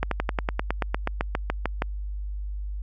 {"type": "slowing click train", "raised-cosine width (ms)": 0.5, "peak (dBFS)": -9, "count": 16, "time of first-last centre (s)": [0.03, 1.821], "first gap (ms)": 83, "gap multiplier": 1.05, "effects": ["added 50 Hz sine -29 dBFS peak until 2.82 s"]}